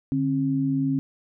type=tone pair together; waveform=sine; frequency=146.8 / 269.5 Hz; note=D3 / C#4; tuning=0 / -49 cents; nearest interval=major seventh; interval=1051 cents; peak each=-26 / -22 dBFS; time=0.12-0.99 s; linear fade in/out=0 ms; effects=none